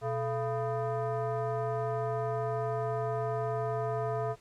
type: tone with frequency modulation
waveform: sine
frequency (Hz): 123.3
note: B2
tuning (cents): -2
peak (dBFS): -29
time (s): 0.01-4.36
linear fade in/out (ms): 50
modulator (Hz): 558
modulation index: 1.5
effects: pink hiss -61 dBFS RMS until 4.4 s + low-pass 9000 Hz 12 dB/octave